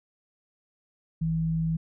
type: tone pair together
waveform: sine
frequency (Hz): 54.03 / 161.9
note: A1 / E3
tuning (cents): -31 / -31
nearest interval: octave + perfect fifth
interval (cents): 1900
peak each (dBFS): -36 / -24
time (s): 1.21-1.77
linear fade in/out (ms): 10
effects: none